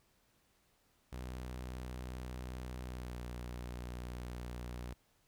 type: tone with pitch glide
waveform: sawtooth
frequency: 62.5 to 60.79 Hz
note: B1 to B1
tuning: +21 to -27 cents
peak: -38 dBFS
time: 1.12-4.94 s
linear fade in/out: 10 ms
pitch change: -48 cents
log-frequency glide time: 2.83-3.18 s
effects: pink hiss -73 dBFS RMS until 5.27 s